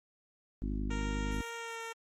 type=harmonic tone; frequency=51 Hz; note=G#1; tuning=31 cents flat; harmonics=1 / 2 / 3 / 4 / 5 / 6 / 7; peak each=-34 / -44 / -46 / -42 / -40 / -45 / -50 dBFS; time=0.62-1.41 s; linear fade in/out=0 ms
type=tone with pitch glide; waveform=10% pulse; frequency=464.4 to 456.4 Hz; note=A#4 to A#4; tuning=-7 to -37 cents; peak=-31 dBFS; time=0.9-1.93 s; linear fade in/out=10 ms; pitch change=-30 cents; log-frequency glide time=1.55-1.8 s
effects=low-pass 10000 Hz 12 dB/octave + Opus 24 kbps